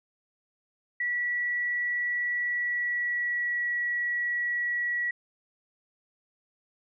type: tone with pitch glide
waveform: sine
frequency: 1944 to 1930.6 Hz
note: B6 to B6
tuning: -28 to -40 cents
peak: -26 dBFS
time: 1-5.11 s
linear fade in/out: 5 ms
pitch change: -12 cents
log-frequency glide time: 2.43-3.69 s
effects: none